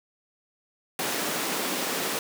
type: high-pass noise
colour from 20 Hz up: pink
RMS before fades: -29 dBFS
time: 0.99-2.19 s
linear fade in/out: 2 ms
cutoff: 210 Hz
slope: 24 dB/octave
effects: none